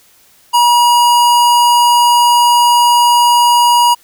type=tone; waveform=square; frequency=960 Hz; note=B5; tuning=49 cents flat; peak=-7 dBFS; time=0.53-3.95 s; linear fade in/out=20 ms; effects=white hiss -48 dBFS RMS until 4.03 s